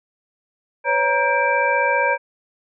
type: tone cluster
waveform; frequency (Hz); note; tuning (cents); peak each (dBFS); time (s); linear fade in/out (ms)
sine; 506 / 561 / 940 / 1595 / 2335; B4 / C#5 / A#5 / G6 / D7; +42 / +21 / +14 / +30 / -11; -25 / -22 / -20 / -22 / -23; 0.84-2.18; 50
effects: none